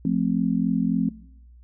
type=chord; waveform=sine; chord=F major; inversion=none; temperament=just; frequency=174.61 / 218.3 / 261.9 Hz; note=F3 / A3 / C4; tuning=0 / -13 / +2 cents; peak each=-24 dBFS; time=0.05-1.09 s; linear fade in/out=2 ms; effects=noise-tail reverb RT60 0.8 s tail -22 dB re dry + added 60 Hz sine -46 dBFS peak until 1.63 s